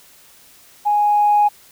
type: tone with level ramp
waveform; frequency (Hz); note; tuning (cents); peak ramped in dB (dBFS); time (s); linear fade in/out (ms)
sine; 830; G#5; -1; -13 to -9; 0.85-1.49; 20
effects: tanh soft clip ceiling -6 dBFS + white hiss -48 dBFS RMS until 1.71 s